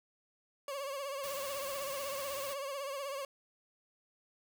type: tone with vibrato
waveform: 30% pulse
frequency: 554.4 Hz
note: C#5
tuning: in tune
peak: -35 dBFS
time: 0.68-3.25 s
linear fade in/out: 2 ms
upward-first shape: triangle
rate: 16 Hz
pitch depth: 86 cents each way
type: noise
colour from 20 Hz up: white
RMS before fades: -45 dBFS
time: 1.23-2.54 s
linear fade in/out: 10 ms
effects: none